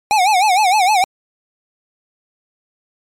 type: tone with vibrato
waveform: square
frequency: 790 Hz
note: G5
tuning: 13 cents sharp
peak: -11 dBFS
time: 0.11-1.04 s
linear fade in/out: 0 ms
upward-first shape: sine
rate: 6.5 Hz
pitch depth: 170 cents each way
effects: low-pass 10000 Hz 12 dB/octave + MP3 96 kbps